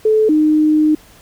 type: tone pair in turn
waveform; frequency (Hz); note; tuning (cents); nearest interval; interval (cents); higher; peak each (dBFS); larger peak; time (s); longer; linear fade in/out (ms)
sine; 434 / 306.9; A4 / D#4; -24 / -24; tritone; 600; first; -9; neither; 0.05-0.29 / 0.29-0.95; second; 5
effects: pink hiss -45 dBFS RMS until 1.21 s